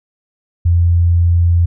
sine tone, 85.9 Hz, F2, 28 cents flat, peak -8 dBFS, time 0.65-1.66 s, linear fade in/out 10 ms, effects none

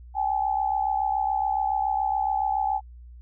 sine tone pair together, 782.9 / 850 Hz, G5 / G#5, -2 / +40 cents, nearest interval minor second, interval 142 cents, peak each -25 / -25 dBFS, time 0.14-2.81 s, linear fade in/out 50 ms, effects added 60 Hz sine -42 dBFS peak until 3.21 s

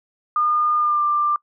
sine tone with pitch glide, 1215 to 1186.6 Hz, D#6 to D6, -42 to +18 cents, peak -16 dBFS, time 0.36-1.36 s, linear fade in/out 2 ms, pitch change -40 cents, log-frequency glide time 0.77-1.03 s, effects noise-tail reverb RT60 0.1 s tail -24 dB re dry

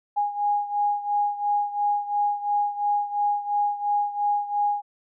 sine beating tone pair, 822 / 824.9 Hz, G#5 / G#5, -18 / -12 cents, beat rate 2.9 Hz, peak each -23 / -27 dBFS, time 0.16-4.82 s, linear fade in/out 20 ms, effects none

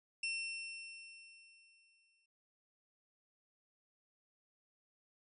sawtooth tone with exponential decay, 2700 Hz, E7, 41 cents sharp, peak -32 dBFS, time 0.23-2.26 s, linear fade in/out 5 ms, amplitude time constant 440 ms, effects resampled to 22050 Hz

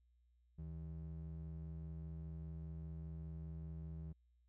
triangle ring-modulated tone, 116.4 Hz, A#2, 2 cents flat, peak -40 dBFS, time 0.58-4.13 s, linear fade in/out 10 ms, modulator 42.5 Hz, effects added 60 Hz sine -70 dBFS peak until 4.48 s

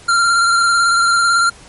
square tone with vibrato, 1382 Hz, F6, 19 cents flat, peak -11 dBFS, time 0.08-1.5 s, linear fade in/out 10 ms, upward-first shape square, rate 18 Hz, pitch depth 19 cents each way, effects pink hiss -41 dBFS RMS until 1.68 s + MP3 48 kbps

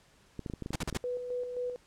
clicks, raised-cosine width 3 ms, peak -24 dBFS, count 12, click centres 0.393 / 0.462 / 0.499 / 0.537 / 0.623 / 0.661 / 0.706 / 0.748 / 0.832 / 0.877 / 0.927 / 0.964 s
pink noise bursts, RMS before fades -34 dBFS, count 4, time 0.73-0.973 s, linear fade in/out 2 ms, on 27 ms, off 45 ms
sine tone with tremolo, 493.9 Hz, B4, in tune, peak -31 dBFS, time 1.04-1.76 s, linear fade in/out 0 ms, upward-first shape square, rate 3.8 Hz, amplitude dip 45%
effects pink hiss -63 dBFS RMS until 1.86 s + low-pass 9000 Hz 12 dB/octave

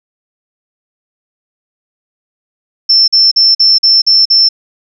sine tone bursts, 5350 Hz, E8, 25 cents sharp, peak -4 dBFS, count 7, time 2.89-4.49 s, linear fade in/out 10 ms, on 190 ms, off 45 ms, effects none

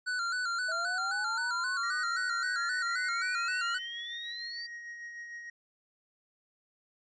square tone with vibrato, 1436 Hz, F6, 48 cents sharp, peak -31 dBFS, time 0.06-3.79 s, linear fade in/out 20 ms, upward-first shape square, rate 3.8 Hz, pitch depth 64 cents each way
sine exponential sweep, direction up, 639 to 4699 Hz, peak -39 dBFS, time 0.68-4.67 s, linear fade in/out 10 ms
triangle tone with tremolo, 1884 Hz, A#6, 18 cents sharp, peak -38 dBFS, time 1.83-5.5 s, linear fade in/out 5 ms, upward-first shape sine, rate 6.6 Hz, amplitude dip 35%
effects resampled to 16000 Hz

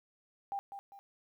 sine tone with echo, 796 Hz, G5, 26 cents sharp, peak -34 dBFS, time 0.52-0.59 s, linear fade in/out 0 ms, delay 200 ms, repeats 2, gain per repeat -8 dB, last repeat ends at 0.99 s, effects 12-bit

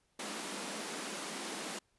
pink high-pass noise, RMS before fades -41 dBFS, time 0.19-1.79 s, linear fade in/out 5 ms, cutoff 190 Hz, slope 48 dB/octave, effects pink hiss -75 dBFS RMS until 1.98 s + resampled to 24000 Hz

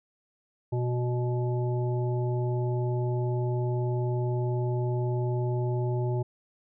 harmonic tone, 122.8 Hz, B2, 9 cents flat, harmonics 1 / 3 / 5 / 7, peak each -26 / -32 / -39 / -40 dBFS, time 0.72-6.23 s, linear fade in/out 10 ms, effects none

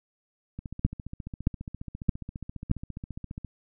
two click trains, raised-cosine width 5 ms, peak -24 / -9 dBFS, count 43 / 4, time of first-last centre 0.59-3.447 / 0.85-2.713 s, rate 14.7 / 1.61 Hz, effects none

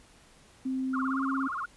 sine tone with pitch glide, 261.6 to 269 Hz, C4 to C4, 0 to +48 cents, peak -28 dBFS, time 0.65-1.48 s, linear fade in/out 10 ms, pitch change +48 cents, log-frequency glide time 1.01-1.19 s
sine tone with vibrato, 1236 Hz, D#6, 12 cents flat, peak -31 dBFS, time 0.93-1.66 s, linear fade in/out 10 ms, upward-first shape sine, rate 17 Hz, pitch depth 270 cents each way
effects pink hiss -58 dBFS RMS until 1.76 s + resampled to 24000 Hz

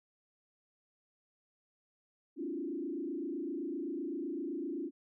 sine tone with frequency modulation, 311.1 Hz, D#4, in tune, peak -35 dBFS, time 2.36-4.91 s, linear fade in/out 50 ms, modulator 27.8 Hz, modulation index 1.8, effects none

